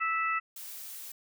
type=harmonic tone; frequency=657 Hz; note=E5; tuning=6 cents flat; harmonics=2 / 3 / 4; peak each=-29 / -33 / -35 dBFS; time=0-0.4 s; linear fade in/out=20 ms
type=noise; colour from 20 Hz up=blue; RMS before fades=-43 dBFS; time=0.56-1.12 s; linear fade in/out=5 ms
effects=none